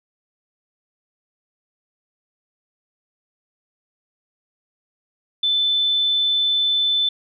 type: tone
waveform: sine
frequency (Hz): 3520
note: A7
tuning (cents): 0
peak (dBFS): -16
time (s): 5.43-7.09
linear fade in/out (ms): 5
effects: none